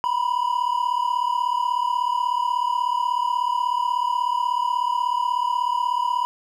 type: tone pair together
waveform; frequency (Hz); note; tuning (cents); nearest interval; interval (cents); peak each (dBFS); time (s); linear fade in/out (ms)
triangle; 963 / 999.4; B5 / B5; -44 / +20; minor second; 64; -21; 0.04-6.25; 0
effects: none